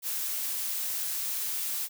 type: noise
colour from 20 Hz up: blue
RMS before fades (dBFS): -32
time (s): 0.02-1.89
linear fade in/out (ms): 50
effects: none